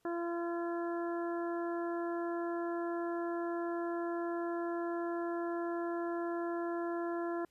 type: harmonic tone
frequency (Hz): 341.5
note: F4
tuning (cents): -39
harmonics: 1 / 2 / 3 / 4 / 5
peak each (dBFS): -35 / -41 / -45 / -47 / -49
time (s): 0.05-7.45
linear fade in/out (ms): 2
effects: pink hiss -75 dBFS RMS until 7.5 s + resampled to 32000 Hz